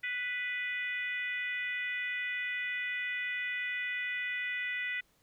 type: harmonic tone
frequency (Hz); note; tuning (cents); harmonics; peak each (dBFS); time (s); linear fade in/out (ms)
494.3; B4; +1; 3 / 4 / 5 / 6 / 7; -42 / -34 / -40 / -48 / -51; 0.03-5.01; 10
effects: pink hiss -70 dBFS RMS until 5.22 s